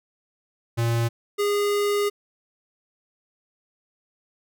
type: tone pair in turn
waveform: square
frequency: 116.54 / 409.6 Hz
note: A#2 / G#4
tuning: 0 / -24 cents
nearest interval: octave + minor seventh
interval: 2176 cents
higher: second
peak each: -21 dBFS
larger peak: neither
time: 0.77-1.09 / 1.38-2.1 s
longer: second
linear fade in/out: 20 ms
effects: none